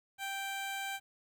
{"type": "tone", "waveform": "15% pulse", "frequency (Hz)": 784, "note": "G5", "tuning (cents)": 0, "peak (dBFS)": -30, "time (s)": [0.18, 1], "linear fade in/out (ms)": 50, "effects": ["11-bit"]}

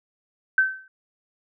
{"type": "tone with exponential decay", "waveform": "sine", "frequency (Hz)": 1540, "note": "G6", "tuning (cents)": -31, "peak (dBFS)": -12, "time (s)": [0.58, 0.88], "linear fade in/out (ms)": 2, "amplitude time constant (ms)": 64, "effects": []}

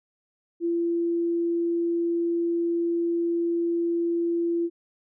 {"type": "tone", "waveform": "sine", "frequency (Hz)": 339.8, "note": "F4", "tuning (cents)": -47, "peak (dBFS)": -22, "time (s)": [0.6, 4.7], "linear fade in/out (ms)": 50, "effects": []}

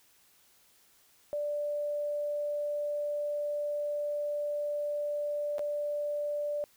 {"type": "tone with dropouts", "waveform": "sine", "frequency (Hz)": 587.3, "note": "D5", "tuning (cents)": 0, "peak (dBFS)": -30, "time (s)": [1.33, 6.64], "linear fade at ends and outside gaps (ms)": 0, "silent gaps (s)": [5.583, 5.593], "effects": ["white hiss -64 dBFS RMS until 6.76 s"]}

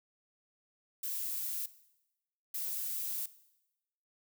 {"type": "noise bursts at uneven times", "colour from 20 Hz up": "violet", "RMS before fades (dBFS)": -37, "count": 2, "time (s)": [[1.03, 1.66], [2.54, 3.26]], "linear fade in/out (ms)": 5, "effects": ["noise-tail reverb RT60 0.9 s tail -17 dB re dry"]}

